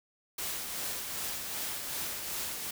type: noise with tremolo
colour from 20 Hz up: white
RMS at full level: -35 dBFS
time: 0.38-2.71 s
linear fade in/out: 5 ms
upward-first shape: triangle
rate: 2.6 Hz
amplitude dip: 40%
effects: none